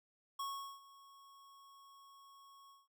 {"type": "tone with ADSR envelope", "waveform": "square", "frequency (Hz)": 1102, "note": "C#6", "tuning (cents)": -11, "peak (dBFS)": -39, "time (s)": [0.39, 2.88], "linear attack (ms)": 7, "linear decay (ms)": 400, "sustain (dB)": -20, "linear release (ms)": 180, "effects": []}